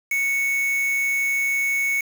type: tone with quantisation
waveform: triangle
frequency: 2217 Hz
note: C#7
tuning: in tune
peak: -18 dBFS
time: 0.11-2.01 s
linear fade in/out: 5 ms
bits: 5
effects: none